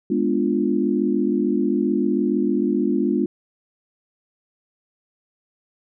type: chord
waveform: sine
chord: G# diminished seventh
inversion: none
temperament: equal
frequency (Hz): 207.7 / 246.9 / 293.7 / 349.2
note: G#3 / B3 / D4 / F4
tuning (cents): 0 / 0 / 0 / 0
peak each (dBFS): -23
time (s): 0.1-3.26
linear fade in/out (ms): 5
effects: none